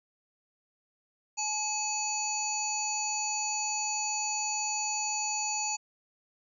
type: harmonic tone with a mistuned harmonic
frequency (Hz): 853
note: G#5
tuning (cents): +46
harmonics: 1 / 3 / 5 / 7 / 8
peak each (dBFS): -35 / -38 / -39 / -40 / -32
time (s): 1.37-5.77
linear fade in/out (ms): 20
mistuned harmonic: 5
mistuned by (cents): +95
effects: none